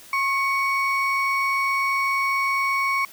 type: ring-modulated tone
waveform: triangle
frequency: 1661.2 Hz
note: G#6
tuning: in tune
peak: -15 dBFS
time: 0.13-3.05 s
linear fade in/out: 2 ms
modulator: 575 Hz
effects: white hiss -46 dBFS RMS until 3.12 s